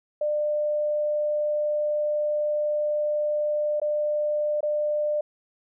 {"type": "tone with dropouts", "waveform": "sine", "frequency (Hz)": 598, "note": "D5", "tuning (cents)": 31, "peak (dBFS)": -22, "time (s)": [0.21, 5.21], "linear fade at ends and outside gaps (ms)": 5, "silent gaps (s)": [[3.8, 3.816], [4.607, 4.629]], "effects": []}